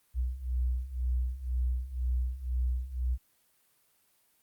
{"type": "beating tone pair", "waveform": "sine", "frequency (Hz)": [60.9, 62.9], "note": ["B1", "B1"], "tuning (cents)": [-24, 32], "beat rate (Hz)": 2, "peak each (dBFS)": [-33, -30], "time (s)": [0.14, 3.18], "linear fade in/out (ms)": 50, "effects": ["white hiss -69 dBFS RMS until 4.42 s", "Opus 32 kbps"]}